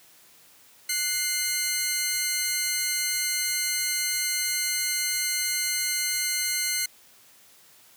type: tone pair together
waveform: 10% pulse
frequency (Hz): 1480 / 2099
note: F#6 / C7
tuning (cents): 0 / +5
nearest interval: tritone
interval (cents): 605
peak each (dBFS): -25 / -16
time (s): 0.89-6.86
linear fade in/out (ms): 5
effects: white hiss -55 dBFS RMS until 7.96 s + high-pass 80 Hz 12 dB/octave